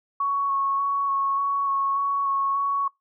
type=tone with vibrato; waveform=sine; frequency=1108.7 Hz; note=C#6; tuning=in tune; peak=-21 dBFS; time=0.2-2.88 s; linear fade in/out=5 ms; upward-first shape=square; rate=1.7 Hz; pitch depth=12 cents each way; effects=noise-tail reverb RT60 0.2 s tail -25 dB re dry